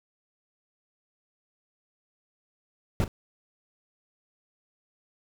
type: noise with echo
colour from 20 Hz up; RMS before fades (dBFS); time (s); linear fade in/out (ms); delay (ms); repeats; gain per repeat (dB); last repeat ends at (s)
brown; -24; 3-3.04; 0; 39; 1; -14; 3.079
effects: none